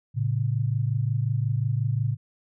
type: tone pair together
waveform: sine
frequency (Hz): 112.31 / 137.9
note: A2 / C#3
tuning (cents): +36 / -9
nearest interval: major third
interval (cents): 355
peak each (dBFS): -24 / -26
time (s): 0.14-2.17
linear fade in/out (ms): 50
effects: none